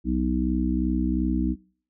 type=harmonic tone; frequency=62.8 Hz; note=B1; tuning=30 cents sharp; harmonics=1 / 3 / 4 / 5; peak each=-27 / -27 / -27 / -27 dBFS; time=0.04-1.56 s; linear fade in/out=50 ms; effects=noise-tail reverb RT60 0.5 s tail -23 dB re dry